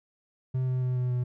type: tone with pitch steps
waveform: triangle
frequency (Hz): 129 / 127.74 / 126.49 / 125.26 / 124.03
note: C3 / C3 / B2 / B2 / B2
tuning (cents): -24 / -41 / +42 / +25 / +8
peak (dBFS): -23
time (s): 0.54-1.24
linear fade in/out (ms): 10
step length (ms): 140
effects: none